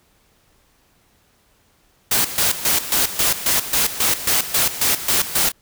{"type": "noise with tremolo", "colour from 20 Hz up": "white", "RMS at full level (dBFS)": -17, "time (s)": [2.11, 5.52], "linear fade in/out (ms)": 5, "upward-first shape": "square", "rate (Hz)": 3.7, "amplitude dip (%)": 75, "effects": ["pink hiss -59 dBFS RMS until 5.61 s"]}